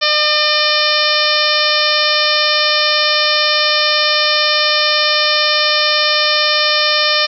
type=harmonic tone; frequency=603 Hz; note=D5; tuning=46 cents sharp; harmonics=1 / 2 / 3 / 4 / 5 / 6 / 7 / 8 / 9; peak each=-20 / -20 / -20 / -20 / -20 / -20 / -20 / -20 / -20 dBFS; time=0.01-7.27 s; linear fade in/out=20 ms; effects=none